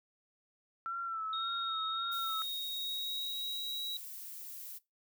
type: tone with vibrato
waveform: sine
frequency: 1337 Hz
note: E6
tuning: 24 cents sharp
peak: -35 dBFS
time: 0.86-2.42 s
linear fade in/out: 0 ms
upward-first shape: sine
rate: 1.8 Hz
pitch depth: 49 cents each way
type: tone with pitch glide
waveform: sine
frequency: 3729 to 3869 Hz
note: A#7 to B7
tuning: 0 to -36 cents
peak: -36 dBFS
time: 1.33-3.97 s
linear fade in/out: 2 ms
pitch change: +64 cents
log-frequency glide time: 2.31-3.85 s
type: noise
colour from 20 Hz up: violet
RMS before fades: -46 dBFS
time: 2.11-4.79 s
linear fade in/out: 20 ms
effects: noise-tail reverb RT60 0.2 s tail -20 dB re dry